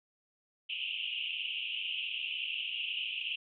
pink band-pass noise, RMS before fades -37 dBFS, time 0.69-3.36 s, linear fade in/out 10 ms, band 2600 to 3100 Hz, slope 96 dB/octave, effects none

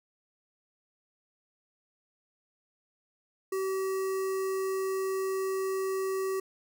square tone with notch filter, 382.6 Hz, G4, 42 cents flat, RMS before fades -31 dBFS, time 3.52-6.4 s, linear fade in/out 5 ms, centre 3400 Hz, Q 0.84, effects none

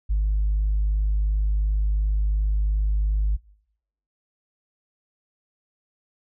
sine tone, 51.4 Hz, G#1, 17 cents flat, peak -17 dBFS, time 0.09-3.37 s, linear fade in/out 20 ms, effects noise-tail reverb RT60 0.8 s tail -25 dB re dry + tanh soft clip ceiling -16 dBFS

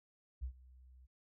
sine tone with ADSR envelope, 63.5 Hz, B1, 49 cents sharp, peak -35 dBFS, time 0.41-1.07 s, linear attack 26 ms, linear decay 86 ms, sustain -22 dB, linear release 22 ms, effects tanh soft clip ceiling -31 dBFS

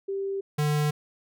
sine / square tone pair in turn, 392 / 149.23 Hz, G4 / D3, 0 / +28 cents, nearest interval octave + perfect fourth, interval 1672 cents, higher first, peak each -27 / -23 dBFS, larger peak second, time 0.08-0.41 / 0.58-0.91 s, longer neither, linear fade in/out 10 ms, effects none

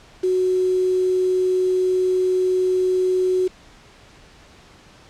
sine tone with quantisation, 369.5 Hz, F#4, 2 cents flat, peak -16 dBFS, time 0.23-3.48 s, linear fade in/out 10 ms, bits 6, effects pink hiss -48 dBFS RMS until 5.09 s + low-pass 6000 Hz 12 dB/octave

